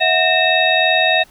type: tone cluster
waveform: sine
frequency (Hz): 647 / 730 / 1830 / 2630 / 3764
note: E5 / F#5 / A#6 / E7 / A#7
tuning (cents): -32 / -24 / -32 / -5 / +16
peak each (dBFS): -18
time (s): 0-1.24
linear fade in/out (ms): 20
effects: pink hiss -49 dBFS RMS until 1.3 s